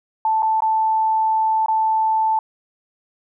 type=tone with dropouts; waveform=sine; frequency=880 Hz; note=A5; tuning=in tune; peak=-15 dBFS; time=0.25-2.39 s; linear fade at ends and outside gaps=2 ms; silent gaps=0.423-0.429 / 0.605-0.621 / 1.661-1.683 s; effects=none